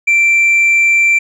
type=tone with tanh clipping; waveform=sine; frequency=2349 Hz; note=D7; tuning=in tune; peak=-8 dBFS; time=0.07-1.19 s; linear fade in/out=10 ms; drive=2 dB; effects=none